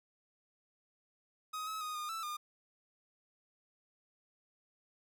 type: tone with pitch steps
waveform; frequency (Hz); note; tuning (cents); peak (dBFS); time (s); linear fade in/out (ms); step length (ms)
45% pulse; 1258 / 1287 / 1242 / 1219 / 1322 / 1212; D#6 / E6 / D#6 / D#6 / E6 / D#6; +19 / -42 / -3 / -36 / +5 / -46; -38; 1.53-2.37; 10; 140
effects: none